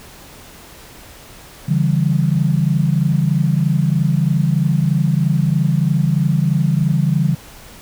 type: chord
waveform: sine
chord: C# diminished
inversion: none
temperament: equal with one note detuned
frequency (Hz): 141.67 / 164.81 / 196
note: C#3 / E3 / G3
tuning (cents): +38 / 0 / 0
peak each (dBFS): -16 / -16 / -21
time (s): 1.68-7.35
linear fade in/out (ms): 10
effects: pink hiss -40 dBFS RMS until 7.81 s